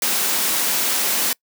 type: high-pass noise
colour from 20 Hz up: white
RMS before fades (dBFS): -20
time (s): 0.02-1.33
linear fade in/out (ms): 2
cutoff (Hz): 170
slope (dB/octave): 48
effects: noise-tail reverb RT60 0.1 s tail -26 dB re dry